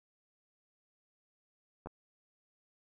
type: clicks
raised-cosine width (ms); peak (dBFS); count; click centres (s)
1; -30 / -29; 2; 1.86 / 1.871
effects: none